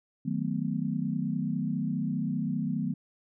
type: chord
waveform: sine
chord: B dominant seventh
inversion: first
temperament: equal with one note detuned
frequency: 155.56 / 185 / 220 / 249.7 Hz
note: D#3 / F#3 / A3 / B3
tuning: 0 / 0 / 0 / +19 cents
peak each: -33 dBFS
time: 0.25-2.94 s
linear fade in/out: 10 ms
effects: none